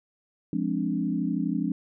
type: chord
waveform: sine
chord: D half-diminished seventh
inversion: first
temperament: equal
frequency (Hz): 174.61 / 207.7 / 261.6 / 293.7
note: F3 / Ab3 / C4 / D4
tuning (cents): 0 / 0 / 0 / 0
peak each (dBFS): -30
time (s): 0.53-1.72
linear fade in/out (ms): 2
effects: none